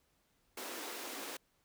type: high-pass noise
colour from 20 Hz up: pink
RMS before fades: -44 dBFS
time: 0.57-1.37 s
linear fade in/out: 5 ms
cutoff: 250 Hz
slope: 48 dB/octave
effects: pink hiss -75 dBFS RMS until 1.64 s